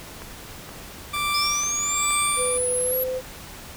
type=click train; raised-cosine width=0.5 ms; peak=-23 dBFS; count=5; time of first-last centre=0.22-2.107 s; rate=2.12 Hz
type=tone with tremolo; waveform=20% pulse; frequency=1174.7 Hz; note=D6; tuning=in tune; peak=-17 dBFS; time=1.13-2.58 s; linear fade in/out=10 ms; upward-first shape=sine; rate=1.2 Hz; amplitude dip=70%
type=linear sweep; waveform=sine; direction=up; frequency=4978 to 11730 Hz; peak=-23 dBFS; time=1.34-3.04 s; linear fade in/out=5 ms
type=tone with pitch glide; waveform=sine; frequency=502 to 513.1 Hz; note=B4 to C5; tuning=+28 to -34 cents; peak=-24 dBFS; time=2.36-3.22 s; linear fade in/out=50 ms; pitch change=+38 cents; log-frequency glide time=2.78-3.03 s
effects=pink hiss -40 dBFS RMS until 3.76 s